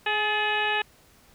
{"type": "harmonic tone with a mistuned harmonic", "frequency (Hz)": 421.2, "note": "G#4", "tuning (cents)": 24, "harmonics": [1, 2, 3, 4, 5, 6, 7, 8, 9], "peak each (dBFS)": [-33, -28, -37, -28, -39, -29, -32, -42, -39], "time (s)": [0.06, 0.82], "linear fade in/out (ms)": 5, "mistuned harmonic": 4, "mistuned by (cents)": 43, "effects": ["pink hiss -57 dBFS RMS until 1.34 s"]}